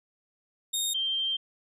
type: tone pair in turn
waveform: 20% pulse / sine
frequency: 3700 / 3154 Hz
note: A#7 / G7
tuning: -14 / +10 cents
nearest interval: minor third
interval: 276 cents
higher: first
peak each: -21 / -26 dBFS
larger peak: first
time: 0.73-0.94 / 0.94-1.37 s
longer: second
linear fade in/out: 10 ms
effects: none